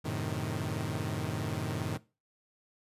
sawtooth chord, F# diminished seventh, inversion none, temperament equal, 92.5 / 110 / 130.81 / 155.56 Hz, F#2 / A2 / C3 / Eb3, 0 / 0 / 0 / 0 cents, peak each -35 / -33 / -35 / -33 dBFS, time 0.04-1.98 s, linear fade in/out 20 ms, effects noise-tail reverb RT60 0.3 s tail -20 dB re dry + resampled to 32000 Hz

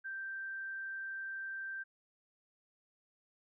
sine tone, 1568 Hz, G6, in tune, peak -39 dBFS, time 0.04-1.84 s, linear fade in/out 20 ms, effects none

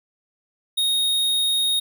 square tone, 3729 Hz, A#7, in tune, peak -19 dBFS, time 0.77-1.8 s, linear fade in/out 10 ms, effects none

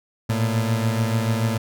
30% pulse beating tone pair, 111.3 / 118.2 Hz, A2 / A#2, +20 / +24 cents, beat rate 6.9 Hz, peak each -18 / -23 dBFS, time 0.29-1.58 s, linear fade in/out 10 ms, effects none

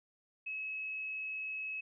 sine tone, 2574 Hz, E7, 42 cents flat, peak -37 dBFS, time 0.46-1.81 s, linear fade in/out 10 ms, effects none

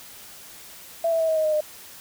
sine tone with pitch steps, 666 / 656.1 / 646.3 / 636.7 / 627.2 / 617.8 / 608.6 Hz, E5 / E5 / E5 / D#5 / D#5 / D#5 / D#5, +18 / -8 / -34 / +40 / +14 / -12 / -38 cents, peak -19 dBFS, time 1.04-1.607 s, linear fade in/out 5 ms, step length 81 ms, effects white hiss -44 dBFS RMS until 2 s

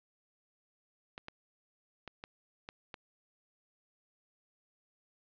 clicks, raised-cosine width 0.3 ms, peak -27 dBFS, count 6, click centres 1.179 / 1.284 / 2.077 / 2.239 / 2.689 / 2.942 s, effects resampled to 11025 Hz + 9-bit

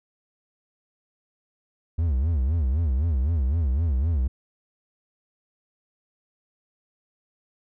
triangle tone with vibrato, 73.42 Hz, D2, in tune, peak -18 dBFS, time 1.98-4.28 s, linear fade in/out 10 ms, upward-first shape sine, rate 3.9 Hz, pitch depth 270 cents each way, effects none

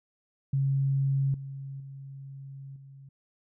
sine tone with level steps, 136.8 Hz, C#3, 23 cents flat, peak -23 / -36 / -40 / -46 dBFS, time 0.53-3.09 s, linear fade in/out 5 ms, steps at 1.34 / 1.8 / 2.76 s, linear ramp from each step 2 ms, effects none

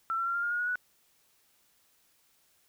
sine tone with pitch steps, 1339 / 1357.7 / 1376.6 / 1395.9 / 1415.3 / 1435.1 / 1455.1 / 1475.5 Hz, E6 / F6 / F6 / F6 / F6 / F6 / F#6 / F#6, +27 / -49 / -25 / -1 / +23 / +47 / -29 / -5 cents, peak -28 dBFS, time 0.1-0.756 s, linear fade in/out 0 ms, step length 82 ms, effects white hiss -68 dBFS RMS until 2.68 s

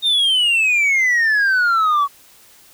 sine exponential sweep, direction down, 3702 to 1114 Hz, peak -10 dBFS, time 0.02-2.08 s, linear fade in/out 50 ms, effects tanh soft clip ceiling -12 dBFS + white hiss -48 dBFS RMS until 2.73 s

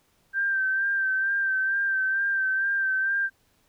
sine tone with vibrato, 1568 Hz, G6, in tune, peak -22 dBFS, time 0.33-3.3 s, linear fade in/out 50 ms, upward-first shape sine, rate 2.2 Hz, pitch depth 33 cents each way, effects pink hiss -66 dBFS RMS until 3.68 s

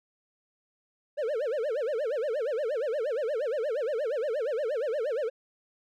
triangle tone with vibrato, 516 Hz, C5, 24 cents flat, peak -25 dBFS, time 1.17-5.3 s, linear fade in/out 20 ms, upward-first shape sine, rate 8.5 Hz, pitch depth 300 cents each way, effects none

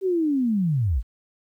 sine linear sweep, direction down, 392 to 45.25 Hz, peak -19 dBFS, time 0.01-1.03 s, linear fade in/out 50 ms, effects 10-bit

